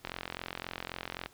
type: click train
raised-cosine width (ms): 0.3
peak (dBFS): -20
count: 54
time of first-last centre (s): 0.05-1.26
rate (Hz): 43.8
effects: pink hiss -60 dBFS RMS until 1.33 s